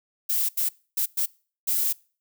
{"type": "noise bursts at uneven times", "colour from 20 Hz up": "violet", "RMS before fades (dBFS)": -24, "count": 5, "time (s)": [[0.29, 0.49], [0.57, 0.69], [0.97, 1.06], [1.17, 1.26], [1.67, 1.93]], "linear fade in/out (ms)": 10, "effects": ["noise-tail reverb RT60 0.4 s tail -24 dB re dry"]}